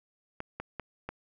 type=clicks; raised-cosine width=0.5 ms; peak=-21 dBFS; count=4; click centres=0.404 / 0.6 / 0.797 / 1.09 s; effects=none